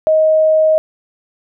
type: tone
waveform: sine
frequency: 628 Hz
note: D#5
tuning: 16 cents sharp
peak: -8 dBFS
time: 0.07-0.78 s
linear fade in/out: 0 ms
effects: none